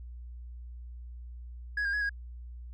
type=tone with pitch steps; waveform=sine; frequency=1669 / 1609 / 1678 / 1639 Hz; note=G#6 / G6 / G#6 / G#6; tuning=+8 / +45 / +17 / -23 cents; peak=-25 dBFS; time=1.77-2.094 s; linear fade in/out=5 ms; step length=81 ms; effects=tanh soft clip ceiling -27 dBFS + added 60 Hz sine -41 dBFS peak until 2.73 s